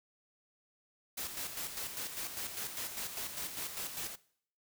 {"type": "noise with tremolo", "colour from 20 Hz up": "white", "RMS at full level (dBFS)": -39, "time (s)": [1.17, 4.16], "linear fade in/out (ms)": 10, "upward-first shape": "square", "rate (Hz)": 5, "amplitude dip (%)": 50, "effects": ["noise-tail reverb RT60 0.6 s tail -20 dB re dry"]}